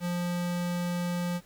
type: tone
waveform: square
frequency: 175.6 Hz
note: F3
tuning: 10 cents sharp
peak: -29 dBFS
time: 0-1.41 s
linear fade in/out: 50 ms
effects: pink hiss -59 dBFS RMS until 1.45 s